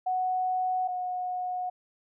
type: tone pair in turn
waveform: sine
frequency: 740 / 729 Hz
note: F#5 / F#5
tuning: 0 / -26 cents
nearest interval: unison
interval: 26 cents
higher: first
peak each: -25 / -29 dBFS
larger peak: first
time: 0.06-0.88 / 0.88-1.7 s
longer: neither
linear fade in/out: 10 ms
effects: none